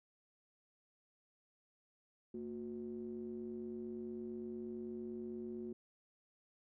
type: ring-modulated tone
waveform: triangle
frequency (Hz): 67.9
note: C#2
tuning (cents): -35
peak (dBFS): -37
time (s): 2.34-5.73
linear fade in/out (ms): 5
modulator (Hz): 296
effects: none